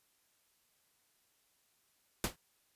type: noise with exponential decay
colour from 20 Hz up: pink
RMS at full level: -29 dBFS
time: 2.24-2.36 s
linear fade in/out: 1 ms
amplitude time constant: 26 ms
effects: white hiss -74 dBFS RMS until 2.75 s + resampled to 32000 Hz